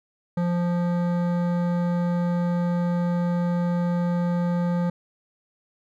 sine tone with hard clipping, 174.61 Hz, F3, in tune, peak -23 dBFS, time 0.37-4.9 s, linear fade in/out 5 ms, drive 14 dB, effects none

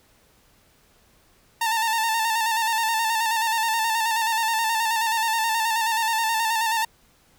sawtooth tone with vibrato, 900 Hz, A5, 39 cents sharp, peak -17 dBFS, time 1.61-6.85 s, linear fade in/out 5 ms, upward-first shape square, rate 9.4 Hz, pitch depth 39 cents each way, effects pink hiss -59 dBFS RMS until 7.38 s

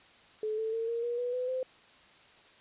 sine tone with pitch steps, 431.3 / 442.4 / 453.8 / 465.5 / 477.5 / 489.7 / 502.3 / 515.3 Hz, A4 / A4 / A#4 / A#4 / A#4 / B4 / B4 / C5, -35 / +9 / -47 / -2 / +42 / -15 / +29 / -27 cents, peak -30 dBFS, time 0.43-1.63 s, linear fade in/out 2 ms, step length 150 ms, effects white hiss -58 dBFS RMS until 2.6 s + resampled to 8000 Hz

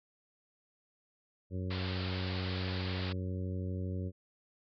harmonic tone, 92.5 Hz, F#2, in tune, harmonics 1 / 2 / 3 / 4 / 5 / 6, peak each -35 / -41 / -45 / -47 / -49 / -51 dBFS, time 1.5-4.12 s, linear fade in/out 50 ms
white band-pass noise, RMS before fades -43 dBFS, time 1.7-3.13 s, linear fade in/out 10 ms, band 420 to 4800 Hz, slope 96 dB/octave
effects none

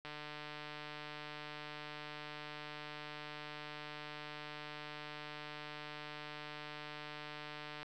click train, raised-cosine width 0.3 ms, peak -30 dBFS, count 1168, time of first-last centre 0.05-7.83 s, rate 150 Hz, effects none

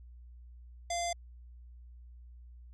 square tone with low-pass filter, 690 Hz, F5, 21 cents flat, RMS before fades -34 dBFS, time 0.9-1.13 s, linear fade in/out 5 ms, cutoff 7100 Hz, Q 3.8, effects added 60 Hz sine -49 dBFS peak until 2.73 s

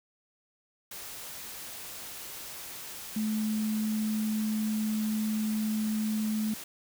sine tone in noise, 216.1 Hz, A3, 31 cents flat, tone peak -27 dBFS, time 3.16-6.54 s, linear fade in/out 5 ms, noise white, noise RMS -42 dBFS, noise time 0.91-6.64 s, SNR +12 dB, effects none

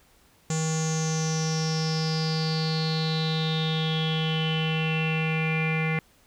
square tone with low-pass filter sweep, 159 Hz, D#3, 38 cents sharp, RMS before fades -26 dBFS, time 0.5-5.99 s, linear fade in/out 2 ms, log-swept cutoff 7100 to 2200 Hz, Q 9.6, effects pink hiss -60 dBFS RMS until 6.26 s

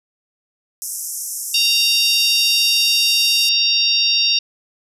white band-pass noise, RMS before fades -27 dBFS, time 0.82-3.49 s, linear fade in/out 0 ms, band 5400 to 13000 Hz, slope 96 dB/octave
harmonic tone, 927 Hz, A#5, 10 cents flat, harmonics 3 / 4 / 5 / 6, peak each -19 / -19 / -19 / -19 dBFS, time 1.54-4.39 s, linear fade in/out 5 ms
effects none

